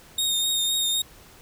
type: tone with vibrato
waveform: sawtooth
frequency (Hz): 3699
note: A#7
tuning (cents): -14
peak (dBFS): -19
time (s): 0.18-1.02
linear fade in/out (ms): 5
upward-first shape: triangle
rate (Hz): 3.9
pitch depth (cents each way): 28
effects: pink hiss -50 dBFS RMS until 1.41 s